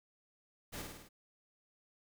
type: noise with echo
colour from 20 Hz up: pink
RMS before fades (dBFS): -44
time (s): 0.72-0.83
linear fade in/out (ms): 20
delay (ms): 52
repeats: 5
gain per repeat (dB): -3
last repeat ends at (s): 1.09
effects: none